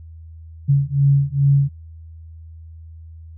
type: beating tone pair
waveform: sine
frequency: 138.59 / 140.99 Hz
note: C#3 / C#3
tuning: 0 / +30 cents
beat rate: 2.4 Hz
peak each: -16 dBFS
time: 0.68-1.69 s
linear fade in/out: 20 ms
effects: added 81 Hz sine -36 dBFS peak until 3.37 s